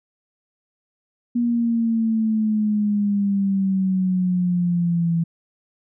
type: exponential sweep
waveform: sine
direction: down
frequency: 240 to 165.9 Hz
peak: -17 dBFS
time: 1.35-5.24 s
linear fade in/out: 10 ms
effects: none